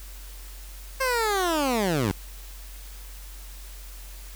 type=linear sweep; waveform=15% pulse; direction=down; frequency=538 to 85.1 Hz; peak=-16 dBFS; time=1-2.12 s; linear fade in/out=10 ms; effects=added 46 Hz sine -39 dBFS peak until 4.35 s + white hiss -47 dBFS RMS until 4.35 s